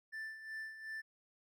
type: tone with tremolo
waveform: triangle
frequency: 1767 Hz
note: A6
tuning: 7 cents sharp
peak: -39 dBFS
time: 0.12-1.02 s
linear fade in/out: 20 ms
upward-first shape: sine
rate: 2.7 Hz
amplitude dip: 65%
effects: none